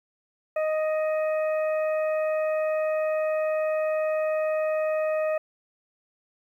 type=harmonic tone with a mistuned harmonic; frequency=622.3 Hz; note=D#5; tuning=in tune; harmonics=1 / 2 / 3 / 4; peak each=-23 / -36 / -39 / -40 dBFS; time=0.56-5.38 s; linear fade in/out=5 ms; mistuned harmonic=4; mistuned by=+22 cents; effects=10-bit